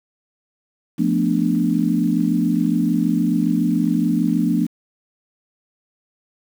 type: chord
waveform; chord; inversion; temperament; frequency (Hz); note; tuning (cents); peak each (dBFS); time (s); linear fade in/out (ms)
sine; B half-diminished seventh; second; equal with one note detuned; 174.61 / 220 / 246.9 / 294.7; F3 / A3 / B3 / D4; 0 / 0 / 0 / +6; -21; 0.98-4.67; 20
effects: 7-bit